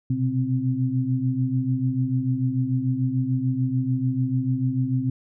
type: tone cluster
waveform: sine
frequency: 123.9 / 130.7 / 260.8 Hz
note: B2 / C3 / C4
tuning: +6 / -1 / -5 cents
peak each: -25 dBFS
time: 0.1-5.1 s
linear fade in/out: 5 ms
effects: none